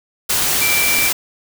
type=tone in noise; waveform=sine; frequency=2341 Hz; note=D7; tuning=6 cents flat; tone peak=-17 dBFS; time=0.61-1.09 s; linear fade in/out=10 ms; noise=white; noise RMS=-17 dBFS; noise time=0.29-1.13 s; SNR=-3 dB; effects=none